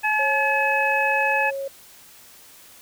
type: harmonic tone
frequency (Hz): 855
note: A5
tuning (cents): -50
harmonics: 1 / 2 / 3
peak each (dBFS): -23 / -23 / -23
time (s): 0.03-1.51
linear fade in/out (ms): 20
type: tone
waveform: sine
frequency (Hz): 548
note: C#5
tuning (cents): -20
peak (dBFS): -26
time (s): 0.19-1.68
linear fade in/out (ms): 5
effects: white hiss -48 dBFS RMS until 2.81 s